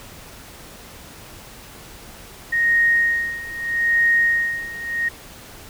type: tone with tremolo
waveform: sine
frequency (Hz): 1864.7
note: A#6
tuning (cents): 0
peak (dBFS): -13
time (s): 2.52-5.09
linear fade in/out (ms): 10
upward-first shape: sine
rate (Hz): 0.79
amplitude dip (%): 85
effects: pink hiss -41 dBFS RMS until 5.69 s